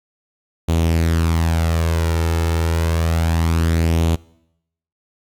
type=tone with flanger; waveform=sawtooth; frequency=82.41 Hz; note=E2; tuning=in tune; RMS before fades=-17 dBFS; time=0.68-4.16 s; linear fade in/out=10 ms; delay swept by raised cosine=0.29 to 2.29 ms; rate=0.29 Hz; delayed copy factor=+0.5; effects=noise-tail reverb RT60 0.8 s tail -23 dB re dry + MP3 96 kbps